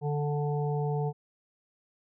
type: harmonic tone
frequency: 146.8 Hz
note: D3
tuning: in tune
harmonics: 1 / 3 / 5 / 6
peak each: -28 / -33 / -38 / -41 dBFS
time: 0.01-1.13 s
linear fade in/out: 50 ms
effects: none